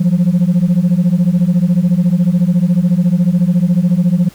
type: beating tone pair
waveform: sine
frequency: 170 / 184 Hz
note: F3 / F#3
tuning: -46 / -9 cents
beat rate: 14 Hz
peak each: -10 dBFS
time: 0-4.29 s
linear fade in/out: 10 ms
effects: tanh soft clip ceiling -6 dBFS + pink hiss -42 dBFS RMS until 4.34 s